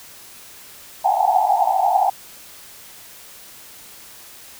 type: band-pass noise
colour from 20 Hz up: white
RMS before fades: -17 dBFS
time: 1.04-2.1 s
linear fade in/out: 10 ms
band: 710 to 850 Hz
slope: 96 dB/octave
effects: white hiss -42 dBFS RMS until 4.59 s